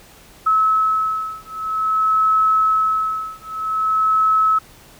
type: beating tone pair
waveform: sine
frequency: 1294 / 1294.51 Hz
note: E6 / E6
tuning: -32 / -32 cents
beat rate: 0.51 Hz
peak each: -18 dBFS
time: 0.46-4.59 s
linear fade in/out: 10 ms
effects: pink hiss -46 dBFS RMS until 4.99 s